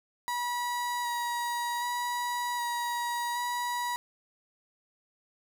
35% pulse tone with vibrato, 963 Hz, B5, 44 cents flat, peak -28 dBFS, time 0.28-3.96 s, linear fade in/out 0 ms, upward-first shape square, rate 0.65 Hz, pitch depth 12 cents each way, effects none

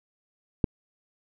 click, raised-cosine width 3 ms, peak -8 dBFS, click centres 0.642 s, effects none

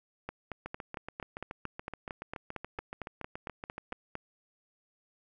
two click trains, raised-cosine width 0.5 ms, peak -24 / -22 dBFS, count 24 / 18, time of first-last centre 0.66-3.922 / 0.29-4.154 s, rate 7.05 / 4.4 Hz, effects none

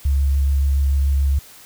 sine tone with vibrato, 69.3 Hz, C#2, in tune, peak -14 dBFS, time 0.05-1.39 s, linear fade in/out 5 ms, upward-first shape sine, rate 7 Hz, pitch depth 17 cents each way, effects white hiss -44 dBFS RMS until 1.65 s

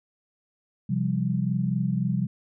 sine chord, C suspended fourth, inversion none, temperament equal with one note detuned, 130.81 / 172.11 / 196 Hz, C3 / F3 / G3, 0 / -25 / 0 cents, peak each -27 dBFS, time 0.89-2.27 s, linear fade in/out 10 ms, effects none

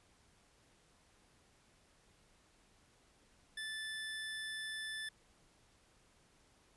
25% pulse tone, 1754 Hz, A6, 6 cents flat, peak -37 dBFS, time 3.57-5.09 s, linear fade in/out 5 ms, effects pink hiss -69 dBFS RMS until 6.76 s + resampled to 24000 Hz

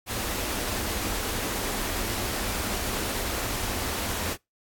pink band-stop noise, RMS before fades -30 dBFS, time 0.06-4.37 s, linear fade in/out 50 ms, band 120 to 180 Hz, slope 96 dB/octave, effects noise-tail reverb RT60 0.2 s tail -25 dB re dry + AAC 64 kbps

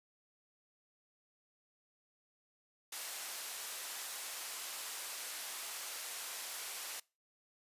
white band-pass noise, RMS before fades -44 dBFS, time 2.92-7 s, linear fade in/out 5 ms, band 570 to 13000 Hz, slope 12 dB/octave, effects noise-tail reverb RT60 0.3 s tail -24 dB re dry + resampled to 32000 Hz

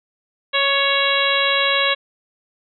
harmonic tone with a mistuned harmonic, 554.4 Hz, C#5, in tune, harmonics 1 / 2 / 3 / 4 / 5 / 6 / 7, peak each -23 / -23 / -23 / -23 / -23 / -23 / -23 dBFS, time 0.53-1.95 s, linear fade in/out 20 ms, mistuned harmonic 3, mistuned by +16 cents, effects none

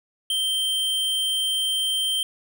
square tone, 3136 Hz, G7, in tune, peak -22 dBFS, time 0.3-2.23 s, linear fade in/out 2 ms, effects none

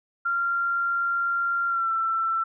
sine tone with pitch glide, 1384 to 1339.2 Hz, F6 to E6, -16 to +27 cents, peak -22 dBFS, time 0.25-2.44 s, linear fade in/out 10 ms, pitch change -57 cents, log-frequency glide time 1.68-1.9 s, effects none

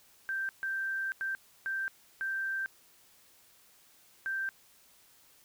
sine tone bursts at uneven times, 1568 Hz, G6, in tune, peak -31 dBFS, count 6, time 0.29-0.49 / 0.63-1.12 / 1.21-1.35 / 1.66-1.88 / 2.21-2.66 / 4.26-4.49 s, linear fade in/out 0 ms, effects white hiss -62 dBFS RMS until 5.44 s

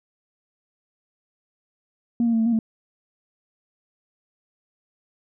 sine tone with pitch steps, 235.8 / 232 / 225.9 / 223.5 / 235.1 / 222.7 Hz, A#3 / A#3 / A3 / A3 / A#3 / A3, +20 / -8 / +46 / +27 / +15 / +21 cents, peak -16 dBFS, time 2.2-2.59 s, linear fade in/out 2 ms, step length 65 ms, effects tanh soft clip ceiling -14 dBFS

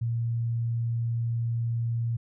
sine tone, 116.54 Hz, A#2, in tune, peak -25 dBFS, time 0.01-2.17 s, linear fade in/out 10 ms, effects none

